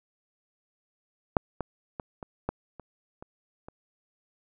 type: clicks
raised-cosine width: 1 ms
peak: -6 / -16 / -20 / -24 / -14 / -28 / -28 / -28 dBFS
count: 8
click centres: 1.368 / 1.607 / 1.998 / 2.228 / 2.49 / 2.797 / 3.225 / 3.685 s
effects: none